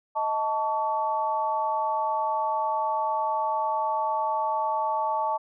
sine tone with amplitude modulation, 880 Hz, A5, in tune, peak -19 dBFS, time 0.15-5.38 s, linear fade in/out 20 ms, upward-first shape sine, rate 251 Hz, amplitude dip 100%, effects none

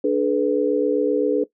sine chord, G# diminished, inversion second, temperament equal with one note detuned, 293.7 / 426.2 / 493.9 Hz, D4 / G#4 / B4, 0 / +45 / 0 cents, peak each -21 / -20 / -21 dBFS, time 0.04-1.44 s, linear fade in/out 5 ms, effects noise-tail reverb RT60 0.1 s tail -17 dB re dry

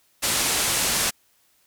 white low-pass noise, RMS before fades -23 dBFS, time 0.22-1.11 s, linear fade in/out 20 ms, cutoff 11000 Hz, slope 24 dB/octave, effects white hiss -63 dBFS RMS until 1.66 s

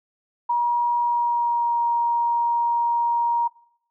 sine tone with pitch glide, 955 to 942.4 Hz, A#5 to A#5, +42 to +19 cents, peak -18 dBFS, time 0.49-3.48 s, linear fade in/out 10 ms, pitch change -23 cents, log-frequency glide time 1-1.82 s, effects noise-tail reverb RT60 0.7 s tail -23 dB re dry

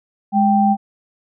sine tone pair together, 207.5 / 784 Hz, G#3 / G5, -1 / 0 cents, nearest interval octave + major seventh, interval 2301 cents, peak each -14 dBFS, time 0.32-0.77 s, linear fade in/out 50 ms, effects none

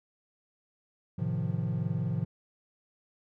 triangle chord, F dominant seventh, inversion first, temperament equal with one note detuned, 108.93 / 130.81 / 155.56 / 174.61 Hz, A2 / C3 / Eb3 / F3, -17 / 0 / 0 / 0 cents, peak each -32 dBFS, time 1.18-2.25 s, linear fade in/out 10 ms, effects none

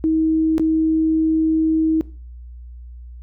sine tone with dropouts, 318.3 Hz, D#4, 39 cents sharp, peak -14 dBFS, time 0.04-2.01 s, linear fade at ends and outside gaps 0 ms, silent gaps 0.581-0.596 s, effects noise-tail reverb RT60 0.4 s tail -19 dB re dry + added 60 Hz sine -34 dBFS peak until 3.22 s

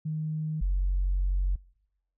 sine tone pair in turn, 155.56 / 46.1 Hz, D#3 / F#1, 0 / -6 cents, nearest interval octave + major sixth, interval 2106 cents, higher first, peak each -28 / -22 dBFS, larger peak second, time 0.05-0.61 / 0.61-1.56 s, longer second, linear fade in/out 10 ms, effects noise-tail reverb RT60 0.9 s tail -26 dB re dry + tanh soft clip ceiling -19 dBFS

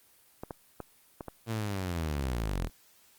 clicks, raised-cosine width 1 ms, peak -23 dBFS, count 5, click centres 0.435 / 0.508 / 0.803 / 1.208 / 1.283 s
sawtooth linear sweep, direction down, 116.54 to 37.66 Hz, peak -26 dBFS, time 1.46-2.7 s, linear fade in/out 50 ms
effects white hiss -62 dBFS RMS until 3.18 s + Opus 24 kbps

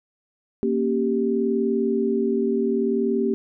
sine chord, G diminished, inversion first, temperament equal with one note detuned, 233.1 / 273.7 / 392 Hz, Bb3 / Db4 / G4, 0 / -22 / 0 cents, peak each -23 / -27 / -22 dBFS, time 0.63-3.34 s, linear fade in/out 0 ms, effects none

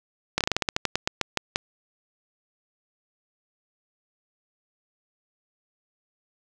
slowing click train, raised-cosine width 0.2 ms, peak -5 dBFS, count 15, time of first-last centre 0.38-1.559 s, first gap 27 ms, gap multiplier 1.16, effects none

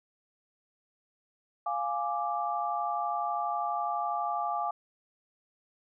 sine chord, D diminished, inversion first, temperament equal, 698.5 / 830.6 / 1174.7 Hz, F5 / Ab5 / D6, 0 / 0 / 0 cents, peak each -33 dBFS, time 1.66-4.71 s, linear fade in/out 5 ms, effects none

